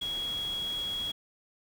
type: tone in noise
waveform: sine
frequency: 3322 Hz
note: G#7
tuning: in tune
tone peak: -31 dBFS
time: 0.01-1.12 s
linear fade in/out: 10 ms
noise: pink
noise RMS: -45 dBFS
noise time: 0.01-1.12 s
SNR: +11 dB
effects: none